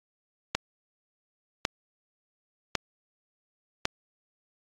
click train, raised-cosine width 0.2 ms, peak -7 dBFS, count 4, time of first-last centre 0.55-3.854 s, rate 0.908 Hz, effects AAC 32 kbps

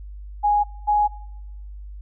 sine tone pair in turn, 828 / 833.8 Hz, G#5 / G#5, -5 / +7 cents, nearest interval unison, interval 12 cents, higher second, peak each -15 dBFS, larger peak neither, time 0.43-0.64 / 0.87-1.08 s, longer neither, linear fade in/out 20 ms, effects noise-tail reverb RT60 0.9 s tail -22 dB re dry + added 50 Hz sine -34 dBFS peak until 2.01 s

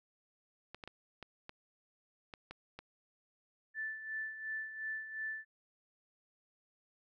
clicks, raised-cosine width 0.3 ms, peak -30 dBFS, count 8, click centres 0.746 / 0.838 / 0.876 / 1.227 / 1.494 / 2.338 / 2.51 / 2.79 s
sine tone with tremolo, 1758 Hz, A6, 2 cents flat, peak -36 dBFS, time 3.74-5.45 s, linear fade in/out 50 ms, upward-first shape sine, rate 2.8 Hz, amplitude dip 65%
effects none

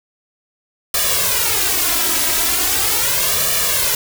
white noise with flanger, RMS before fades -17 dBFS, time 0.94-3.95 s, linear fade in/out 2 ms, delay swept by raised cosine 1.7 to 3.1 ms, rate 0.39 Hz, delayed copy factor +0.9, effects none

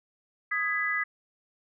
sine chord, G# minor, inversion second, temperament just, 1245.9 / 1661.2 / 1993.5 Hz, D#6 / G#6 / B6, +2 / 0 / +16 cents, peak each -33 / -31 / -28 dBFS, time 0.51-1.04 s, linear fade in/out 10 ms, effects none

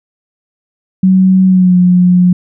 sine tone with pitch glide, 187.8 to 179.63 Hz, F#3 to F3, +26 to +49 cents, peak -4 dBFS, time 1.03-2.33 s, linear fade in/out 5 ms, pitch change -77 cents, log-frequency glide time 1.46-1.77 s, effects none

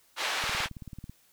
white band-pass noise, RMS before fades -31 dBFS, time 0.16-0.69 s, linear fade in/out 50 ms, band 670 to 3100 Hz, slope 12 dB/octave
click train, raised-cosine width 5 ms, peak -29 dBFS, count 13, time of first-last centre 0.44-1.096 s, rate 18.3 Hz
effects white hiss -64 dBFS RMS until 1.32 s

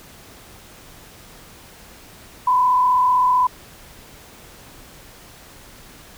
sine tone with frequency modulation, 1002 Hz, B5, 25 cents sharp, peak -13 dBFS, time 2.47-3.47 s, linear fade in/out 5 ms, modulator 35.7 Hz, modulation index 0.56, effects pink hiss -44 dBFS RMS until 6.17 s

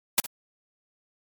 white noise with echo, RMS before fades -20 dBFS, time 0.18-0.2 s, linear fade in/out 0 ms, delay 61 ms, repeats 1, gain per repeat -15 dB, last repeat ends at 0.261 s, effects MP3 96 kbps

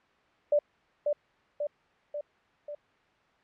sine tone with echo, 588 Hz, D5, 2 cents sharp, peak -20 dBFS, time 0.52-0.59 s, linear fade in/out 5 ms, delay 540 ms, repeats 4, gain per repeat -4 dB, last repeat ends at 2.75 s, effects white hiss -64 dBFS RMS until 3.43 s + low-pass 2000 Hz 12 dB/octave

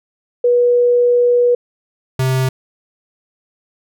sine / square tone pair in turn, 485.8 / 130.62 Hz, B4 / C3, -29 / -3 cents, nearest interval octave + major seventh, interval 2274 cents, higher first, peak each -9 / -14 dBFS, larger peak first, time 0.44-1.55 / 2.19-2.49 s, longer first, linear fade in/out 5 ms, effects none

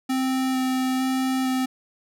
square tone with vibrato, 260 Hz, C4, 11 cents flat, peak -22 dBFS, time 0.09-1.66 s, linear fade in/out 10 ms, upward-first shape square, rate 1.1 Hz, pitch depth 8 cents each way, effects none

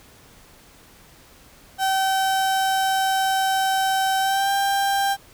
35% pulse tone with pitch glide, 769 to 792 Hz, G5 to G5, -33 to +18 cents, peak -17 dBFS, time 1.78-5.17 s, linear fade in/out 50 ms, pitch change +51 cents, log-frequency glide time 4.2-4.51 s, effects pink hiss -50 dBFS RMS until 5.33 s

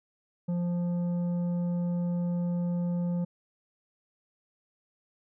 sine tone with tanh clipping, 174.8 Hz, F3, 2 cents sharp, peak -28 dBFS, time 0.48-3.25 s, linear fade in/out 10 ms, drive 8 dB, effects none

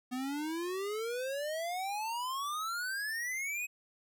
square exponential sweep, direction up, 246.9 to 2549 Hz, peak -35 dBFS, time 0.11-3.67 s, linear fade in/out 20 ms, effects none

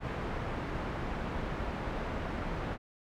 pink low-pass noise, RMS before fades -36 dBFS, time 0-2.78 s, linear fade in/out 50 ms, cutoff 1700 Hz, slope 12 dB/octave, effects none

